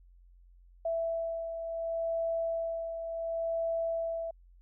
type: beating tone pair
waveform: sine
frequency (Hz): 662 / 662.7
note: E5 / E5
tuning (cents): +7 / +9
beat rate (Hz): 0.7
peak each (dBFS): -31 / -40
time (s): 0.85-4.31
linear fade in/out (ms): 5
effects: added 44 Hz sine -55 dBFS peak until 4.61 s